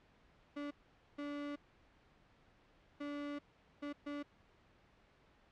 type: tone bursts at uneven times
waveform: 35% pulse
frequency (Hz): 289.2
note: D4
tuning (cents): -27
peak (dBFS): -39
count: 5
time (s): 0.56-0.71 / 1.18-1.56 / 3-3.39 / 3.82-3.93 / 4.06-4.23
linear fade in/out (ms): 10
effects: pink hiss -68 dBFS RMS until 5.51 s + low-pass 3000 Hz 12 dB/octave